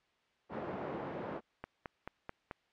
white band-pass noise, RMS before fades -41 dBFS, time 0.49-1.41 s, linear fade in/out 50 ms, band 130 to 690 Hz, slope 12 dB/octave
click train, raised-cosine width 0.5 ms, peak -26 dBFS, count 5, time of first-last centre 1.64-2.511 s, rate 4.59 Hz
effects white hiss -73 dBFS RMS until 2.72 s + low-pass 3000 Hz 12 dB/octave

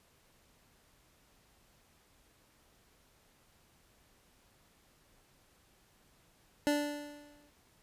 25% pulse tone with exponential decay, 292.7 Hz, D4, 6 cents flat, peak -22 dBFS, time 6.67-7.5 s, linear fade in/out 0 ms, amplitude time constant 180 ms, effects pink hiss -67 dBFS RMS until 7.82 s + resampled to 32000 Hz

